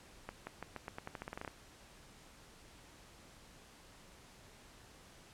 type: accelerating click train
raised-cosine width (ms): 0.5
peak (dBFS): -27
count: 15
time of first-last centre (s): 0.29-1.478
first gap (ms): 180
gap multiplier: 0.87
effects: pink hiss -59 dBFS RMS until 5.33 s + low-pass 10000 Hz 12 dB/octave